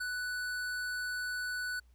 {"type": "tone with hard clipping", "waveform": "triangle", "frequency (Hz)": 1486, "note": "F#6", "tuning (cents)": 7, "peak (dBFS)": -36, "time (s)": [0, 1.8], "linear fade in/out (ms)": 10, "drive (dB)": 18, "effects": ["added 60 Hz sine -59 dBFS peak until 1.94 s", "pink hiss -75 dBFS RMS until 1.94 s"]}